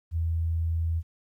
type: tone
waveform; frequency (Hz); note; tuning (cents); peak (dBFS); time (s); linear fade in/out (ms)
sine; 82.41; E2; 0; -24; 0.11-1.03; 50
effects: 11-bit